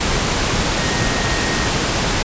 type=tone in noise; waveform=sine; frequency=1864.7 Hz; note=A#6; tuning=in tune; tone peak=-27 dBFS; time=0.78-1.69 s; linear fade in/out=10 ms; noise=pink; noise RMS=-18 dBFS; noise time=0-2.23 s; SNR=-12 dB; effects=resampled to 16000 Hz